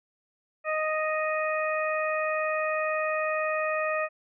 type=harmonic tone; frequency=622 Hz; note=D#5; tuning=1 cent flat; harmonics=1 / 2 / 3 / 4; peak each=-28 / -31 / -33 / -34 dBFS; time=0.64-4.09 s; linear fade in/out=50 ms; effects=none